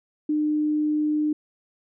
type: tone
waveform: sine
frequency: 302.3 Hz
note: D#4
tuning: 50 cents flat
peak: -20 dBFS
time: 0.29-1.33 s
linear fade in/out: 5 ms
effects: none